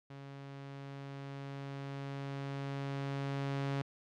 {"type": "tone with level ramp", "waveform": "sawtooth", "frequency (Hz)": 138.59, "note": "C#3", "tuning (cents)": 0, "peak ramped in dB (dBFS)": [-43, -29], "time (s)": [0.1, 3.82], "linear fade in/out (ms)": 5, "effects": ["low-pass 4000 Hz 12 dB/octave"]}